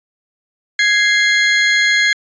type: tone pair together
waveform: 35% pulse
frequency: 1660 / 2093 Hz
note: G#6 / C7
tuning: -1 / 0 cents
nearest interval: major third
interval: 401 cents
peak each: -12 dBFS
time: 0.79-2.13 s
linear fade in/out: 2 ms
effects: resampled to 16000 Hz